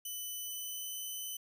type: tone with pitch glide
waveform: 5% pulse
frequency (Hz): 3000 to 3021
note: F#7 to F#7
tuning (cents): +23 to +35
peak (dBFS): -31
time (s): 0.05-1.37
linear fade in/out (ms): 5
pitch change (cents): +12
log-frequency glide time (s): 0.43-0.96
effects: none